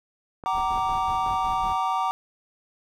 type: clicks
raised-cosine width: 1 ms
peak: -25 dBFS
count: 5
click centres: 0.438 / 0.582 / 0.776 / 0.892 / 1.263 s
type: chord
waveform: triangle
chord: Gb augmented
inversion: none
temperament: equal with one note detuned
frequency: 758.2 / 932.3 / 1174.7 Hz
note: Gb5 / Bb5 / D6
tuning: +42 / 0 / 0 cents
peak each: -25 dBFS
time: 0.46-2.11 s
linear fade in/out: 0 ms
type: noise with tremolo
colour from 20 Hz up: brown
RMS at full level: -37 dBFS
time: 0.52-1.78 s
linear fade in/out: 50 ms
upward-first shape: square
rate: 5.4 Hz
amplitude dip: 55%
effects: none